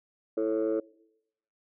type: chord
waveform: sine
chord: A major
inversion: second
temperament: just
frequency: 330 / 440 / 550 Hz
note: E4 / A4 / C#5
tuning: +2 / 0 / -14 cents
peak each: -28 / -27 / -30 dBFS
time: 0.37-0.8 s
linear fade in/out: 5 ms
effects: noise-tail reverb RT60 0.8 s tail -23 dB re dry + tanh soft clip ceiling -20 dBFS